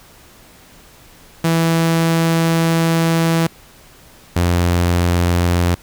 sawtooth tone pair in turn, 164.81 / 87.31 Hz, E3 / F2, 0 / 0 cents, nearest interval major seventh, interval 1100 cents, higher first, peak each -9 / -9 dBFS, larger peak neither, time 1.44-3.47 / 4.36-5.75 s, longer first, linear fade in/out 5 ms, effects pink hiss -45 dBFS RMS until 5.82 s

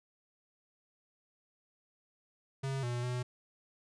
square tone with pitch steps, 135.3 / 121.4 / 124.1 Hz, C#3 / B2 / B2, -42 / -29 / +9 cents, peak -34 dBFS, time 2.63-3.23 s, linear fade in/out 10 ms, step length 200 ms, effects resampled to 22050 Hz

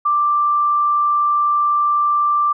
sine tone, 1178 Hz, D6, 5 cents sharp, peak -13 dBFS, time 0.05-2.53 s, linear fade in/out 10 ms, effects none

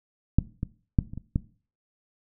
clicks, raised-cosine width 5 ms, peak -6 / -16 / -6 / -25 / -23 / -11 dBFS, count 6, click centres 0.386 / 0.631 / 0.988 / 1.135 / 1.176 / 1.359 s, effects noise-tail reverb RT60 0.4 s tail -18 dB re dry

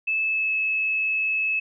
sine tone with pitch glide, 2616 to 2595 Hz, E7 to E7, -14 to -28 cents, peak -21 dBFS, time 0.07-1.6 s, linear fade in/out 10 ms, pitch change -14 cents, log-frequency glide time 0.23-0.53 s, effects none

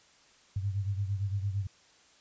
sine beating tone pair, 97.8 / 106.6 Hz, G2 / G#2, -4 / +46 cents, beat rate 8.8 Hz, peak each -30 / -36 dBFS, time 0.56-1.67 s, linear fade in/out 5 ms, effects white hiss -61 dBFS RMS until 2.2 s + resampled to 16000 Hz

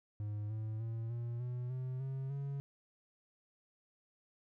triangle tone with pitch steps, 104.7 / 109.08 / 113.65 / 118.41 / 123.36 / 128.53 / 133.91 / 139.52 Hz, G#2 / A2 / A#2 / A#2 / B2 / C3 / C3 / C#3, +15 / -15 / -43 / +28 / -2 / -30 / +41 / +12 cents, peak -35 dBFS, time 0.2-2.6 s, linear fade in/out 0 ms, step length 300 ms, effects none

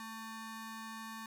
25% pulse ring-modulated tone, 671 Hz, E5, 31 cents sharp, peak -37 dBFS, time 0-1.26 s, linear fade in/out 2 ms, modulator 449 Hz, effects none

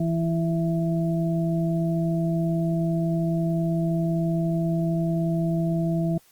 harmonic tone, 165.9 Hz, E3, 11 cents sharp, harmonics 1 / 2 / 4, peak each -22 / -29 / -31 dBFS, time 0-6.18 s, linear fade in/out 5 ms, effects white hiss -58 dBFS RMS until 6.31 s + Opus 32 kbps

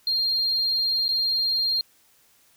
triangle tone with dropouts, 4205 Hz, C8, 8 cents sharp, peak -18 dBFS, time 0.07-1.81 s, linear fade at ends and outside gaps 2 ms, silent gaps 1.082-1.089 s, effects tanh soft clip ceiling -18 dBFS + white hiss -60 dBFS RMS until 2.56 s

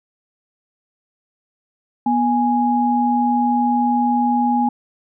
sine tone pair together, 243.5 / 830 Hz, B3 / G#5, -24 / -1 cents, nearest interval octave + major sixth, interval 2123 cents, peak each -17 dBFS, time 2.06-4.69 s, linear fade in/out 5 ms, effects none

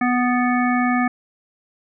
harmonic tone with a mistuned harmonic, 246.9 Hz, B3, in tune, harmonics 1 / 3 / 5 / 7 / 9, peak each -18 / -23 / -25 / -26 / -28 dBFS, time 0.01-1.08 s, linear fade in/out 5 ms, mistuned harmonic 7, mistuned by +16 cents, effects none

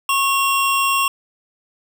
square tone pair together, 1092.8 / 2752 Hz, C#6 / F7, -25 / -26 cents, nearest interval octave + major third, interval 1599 cents, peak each -18 / -20 dBFS, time 0.09-1.08 s, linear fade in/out 2 ms, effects 8-bit

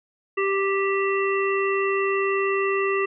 harmonic tone with a mistuned harmonic, 392 Hz, G4, in tune, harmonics 1 / 3 / 5 / 7, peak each -22 / -27 / -29 / -30 dBFS, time 0.37-3.06 s, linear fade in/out 10 ms, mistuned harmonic 7, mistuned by -26 cents, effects none

